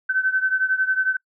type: beating tone pair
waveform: sine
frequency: 1525 / 1536 Hz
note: G6 / G6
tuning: -48 / -36 cents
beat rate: 11 Hz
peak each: -20 / -23 dBFS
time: 0.09-1.17 s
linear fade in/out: 10 ms
effects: noise-tail reverb RT60 0.1 s tail -26 dB re dry